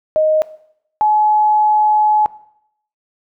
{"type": "tone pair in turn", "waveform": "sine", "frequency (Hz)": [622.3, 850.4], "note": ["D#5", "G#5"], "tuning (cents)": [0, 41], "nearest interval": "perfect fourth", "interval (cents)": 541, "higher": "second", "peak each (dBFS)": -10, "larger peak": "neither", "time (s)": [[0.16, 0.42], [1.01, 2.26]], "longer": "second", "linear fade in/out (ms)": 0, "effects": ["noise-tail reverb RT60 0.7 s tail -18 dB re dry"]}